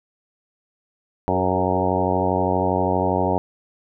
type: harmonic tone with a mistuned harmonic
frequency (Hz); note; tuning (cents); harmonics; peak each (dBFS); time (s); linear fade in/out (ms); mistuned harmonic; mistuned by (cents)
92.5; F#2; 0; 1 / 2 / 3 / 4 / 5 / 6 / 7 / 8 / 9 / 10; -27 / -27 / -27 / -27 / -27 / -27 / -27 / -27 / -27 / -27; 1.28-3.38; 0; 5; -18
effects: none